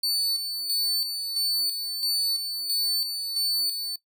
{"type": "tone with tremolo", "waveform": "40% pulse", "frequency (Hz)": 4499, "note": "C#8", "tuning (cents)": 25, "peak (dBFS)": -21, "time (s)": [0.03, 3.96], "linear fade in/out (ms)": 5, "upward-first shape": "square", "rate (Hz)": 1.5, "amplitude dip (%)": 50, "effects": ["noise-tail reverb RT60 0.1 s tail -20 dB re dry"]}